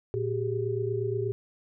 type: tone cluster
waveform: sine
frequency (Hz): 114.7 / 381.8 / 410.2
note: A#2 / G4 / G#4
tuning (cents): -28 / -46 / -21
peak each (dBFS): -31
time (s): 0.14-1.32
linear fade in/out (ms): 0
effects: none